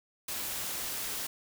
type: noise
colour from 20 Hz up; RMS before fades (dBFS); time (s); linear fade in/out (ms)
white; -36; 0.28-1.27; 5
effects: none